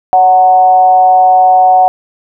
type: tone with frequency modulation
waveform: sine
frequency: 740 Hz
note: F#5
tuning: in tune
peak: -3 dBFS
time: 0.13-1.88 s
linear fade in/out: 0 ms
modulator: 177 Hz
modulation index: 0.42
effects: none